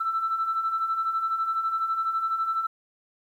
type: beating tone pair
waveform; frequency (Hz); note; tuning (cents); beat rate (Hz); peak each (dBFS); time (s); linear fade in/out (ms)
sine; 1318.5 / 1330.5; E6 / E6; 0 / +16; 12; -31 / -24; 0-2.67; 10
effects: tanh soft clip ceiling -18 dBFS + 10-bit